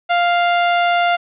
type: tone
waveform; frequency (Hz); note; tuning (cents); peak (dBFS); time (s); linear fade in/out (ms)
sawtooth; 698.5; F5; 0; -9; 0.09-1.17; 20
effects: resampled to 8000 Hz + 8-bit